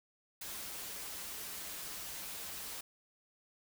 white noise with comb filter, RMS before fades -44 dBFS, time 0.41-2.81 s, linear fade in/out 5 ms, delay 8.1 ms, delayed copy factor -0.55, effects none

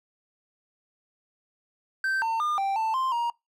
triangle tone with pitch steps, 1556 / 904 / 1209 / 784 / 887 / 1046 / 943 Hz, G6 / A5 / D6 / G5 / A5 / C6 / A#5, -13 / +47 / +50 / 0 / +14 / -1 / +20 cents, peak -22 dBFS, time 2.04-3.3 s, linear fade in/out 2 ms, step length 180 ms, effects noise-tail reverb RT60 0.2 s tail -25 dB re dry

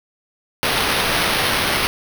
white noise with sample-and-hold, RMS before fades -19 dBFS, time 0.63-1.87 s, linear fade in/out 0 ms, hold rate 7350 Hz, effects none

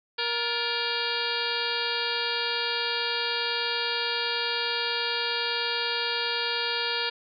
harmonic tone with a mistuned harmonic, 470.5 Hz, A#4, 16 cents sharp, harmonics 1 / 2 / 3 / 4 / 5 / 6 / 7 / 8 / 9 / 10, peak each -35 / -35 / -35 / -35 / -35 / -35 / -35 / -35 / -35 / -35 dBFS, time 0.18-7.1 s, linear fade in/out 10 ms, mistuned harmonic 4, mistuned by -140 cents, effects none

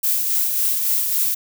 violet noise with tremolo, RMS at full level -18 dBFS, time 0.03-1.35 s, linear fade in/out 10 ms, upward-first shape triangle, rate 3.6 Hz, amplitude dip 40%, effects none

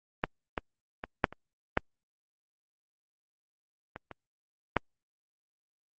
clicks, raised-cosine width 0.5 ms, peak -11 / -14 / -20 / -6 / -28 / -8 / -25 / -27 / -8 dBFS, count 9, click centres 0.239 / 0.578 / 1.039 / 1.242 / 1.326 / 1.774 / 3.961 / 4.113 / 4.767 s, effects Opus 32 kbps

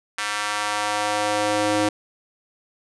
square tone with high-pass filter sweep, 104.6 Hz, G#2, 13 cents sharp, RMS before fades -23 dBFS, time 0.18-1.89 s, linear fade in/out 5 ms, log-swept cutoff 1500 to 350 Hz, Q 1.3, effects resampled to 24000 Hz

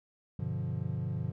triangle chord, G dominant seventh, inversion none, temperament equal, 98 / 123.47 / 146.83 / 174.61 Hz, G2 / B2 / D3 / F3, 0 / 0 / 0 / 0 cents, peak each -36 / -34 / -35 / -37 dBFS, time 0.39-1.32 s, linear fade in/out 5 ms, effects none

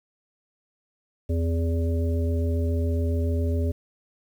harmonic tone with a mistuned harmonic, 82.41 Hz, E2, in tune, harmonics 1 / 3 / 5 / 7, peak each -22 / -31 / -33 / -36 dBFS, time 1.29-3.72 s, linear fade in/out 10 ms, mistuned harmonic 3, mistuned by +50 cents, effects 9-bit

